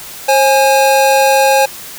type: tone pair together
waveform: square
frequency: 535.4 / 830.6 Hz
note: C5 / G#5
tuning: +40 / 0 cents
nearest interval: minor sixth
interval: 760 cents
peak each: -11 dBFS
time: 0.28-1.66 s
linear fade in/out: 10 ms
effects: white hiss -30 dBFS RMS until 1.98 s